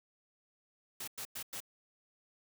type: noise bursts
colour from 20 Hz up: white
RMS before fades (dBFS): -42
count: 4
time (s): 1-1.604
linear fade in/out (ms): 5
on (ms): 76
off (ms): 100
effects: none